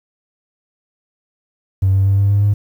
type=tone with pitch steps; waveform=triangle; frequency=95.7 / 97.04 / 98.39 / 99.76 / 101.16 / 102.57 Hz; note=G2 / G2 / G2 / G2 / G#2 / G#2; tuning=-41 / -17 / +7 / +31 / -45 / -21 cents; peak=-7 dBFS; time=1.82-2.54 s; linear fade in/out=10 ms; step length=120 ms; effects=tanh soft clip ceiling -7 dBFS + 8-bit